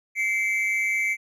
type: tone pair together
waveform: triangle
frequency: 2093 / 2298 Hz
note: C7 / D7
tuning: 0 / -38 cents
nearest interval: major second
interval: 162 cents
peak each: -23 dBFS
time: 0.15-1.17 s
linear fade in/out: 50 ms
effects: none